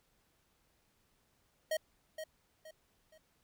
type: tone with echo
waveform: square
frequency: 629 Hz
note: D#5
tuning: 19 cents sharp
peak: -32 dBFS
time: 1.71-1.77 s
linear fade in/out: 5 ms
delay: 470 ms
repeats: 3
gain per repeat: -9 dB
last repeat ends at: 3.18 s
effects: pink hiss -74 dBFS RMS until 3.43 s